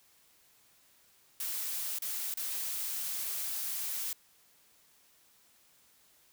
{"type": "noise with dropouts", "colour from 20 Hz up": "blue", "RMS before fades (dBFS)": -36, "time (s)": [1.4, 4.13], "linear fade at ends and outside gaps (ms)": 2, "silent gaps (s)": [[1.987, 2.02], [2.34, 2.372]], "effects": ["white hiss -65 dBFS RMS until 6.32 s"]}